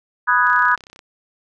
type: chord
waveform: sine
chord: G# minor seventh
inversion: first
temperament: equal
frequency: 987.8 / 1244.5 / 1480 / 1661.2 Hz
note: B5 / D#6 / F#6 / G#6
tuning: 0 / 0 / 0 / 0 cents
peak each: -18 dBFS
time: 0.27-0.76 s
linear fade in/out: 20 ms
type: click train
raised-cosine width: 0.2 ms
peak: -24 dBFS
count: 18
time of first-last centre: 0.47-0.991 s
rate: 32.6 Hz
effects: none